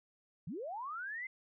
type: linear sweep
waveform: sine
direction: up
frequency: 128.7 to 2100 Hz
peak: -39 dBFS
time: 0.47-1.27 s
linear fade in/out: 5 ms
effects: none